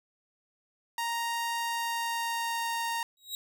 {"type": "tone with pitch glide", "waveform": "sawtooth", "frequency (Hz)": [932.3, 926.9], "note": ["A#5", "A#5"], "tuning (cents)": [0, -10], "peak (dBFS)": -26, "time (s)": [0.98, 3.03], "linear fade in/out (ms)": 2, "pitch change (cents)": -10, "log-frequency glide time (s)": [1.6, 2.69]}
{"type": "tone with exponential growth", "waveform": "sawtooth", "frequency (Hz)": 3826, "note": "A#7", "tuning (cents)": 44, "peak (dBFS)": -28, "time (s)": [3.17, 3.35], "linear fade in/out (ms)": 1, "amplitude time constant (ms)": 39}
{"effects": []}